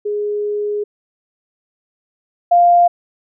sine tone pair in turn, 415.3 / 698.4 Hz, G#4 / F5, 0 / 0 cents, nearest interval major sixth, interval 900 cents, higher second, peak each -17 / -7 dBFS, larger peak second, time 0.05-0.84 / 2.51-2.88 s, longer first, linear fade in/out 10 ms, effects none

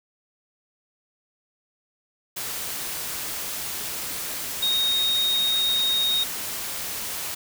sine tone in noise, 3729 Hz, A#7, in tune, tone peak -20 dBFS, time 4.62-6.24 s, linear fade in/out 10 ms, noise white, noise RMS -31 dBFS, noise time 2.36-7.35 s, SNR +8 dB, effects none

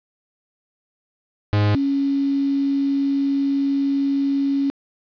45% pulse / sine tone pair in turn, 103.83 / 277.2 Hz, G#2 / C#4, 0 / 0 cents, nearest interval octave + perfect fourth, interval 1700 cents, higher second, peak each -15 / -17 dBFS, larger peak first, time 1.53-1.75 / 1.75-4.7 s, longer second, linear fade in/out 0 ms, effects resampled to 11025 Hz + 7-bit

